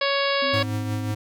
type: harmonic tone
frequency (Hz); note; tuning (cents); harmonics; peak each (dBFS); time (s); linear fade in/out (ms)
557; C#5; +8; 1 / 2 / 3 / 4 / 5 / 6 / 7 / 8 / 9; -24 / -27 / -29 / -30 / -31 / -32 / -32 / -33 / -34; 0.01-0.63; 5
type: tone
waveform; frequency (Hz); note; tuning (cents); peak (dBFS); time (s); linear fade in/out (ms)
sine; 261.6; C4; 0; -31; 0.42-1.12; 5
type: tone with tremolo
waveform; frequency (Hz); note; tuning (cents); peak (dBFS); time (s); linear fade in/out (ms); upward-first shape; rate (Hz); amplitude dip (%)
square; 105.5; G#2; +28; -24; 0.53-1.15; 10; triangle; 5.6; 45
effects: none